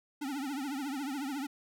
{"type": "tone with vibrato", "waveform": "square", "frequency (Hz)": 277.2, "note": "C#4", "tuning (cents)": 0, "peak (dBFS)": -35, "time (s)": [0.21, 1.47], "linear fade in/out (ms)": 10, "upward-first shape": "triangle", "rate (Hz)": 14, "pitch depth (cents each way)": 160, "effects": []}